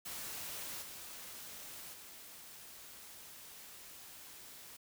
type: noise with level steps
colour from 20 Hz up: white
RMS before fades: -44 / -49 / -53 dBFS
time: 0.05-4.77 s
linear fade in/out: 10 ms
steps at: 0.81 / 1.92 s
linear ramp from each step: 20 ms
effects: none